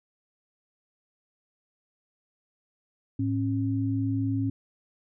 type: tone pair together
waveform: sine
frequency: 108 / 272.1 Hz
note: A2 / C#4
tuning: -32 / -32 cents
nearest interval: octave + major third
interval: 1600 cents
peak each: -27 dBFS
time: 3.19-4.5 s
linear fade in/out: 5 ms
effects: none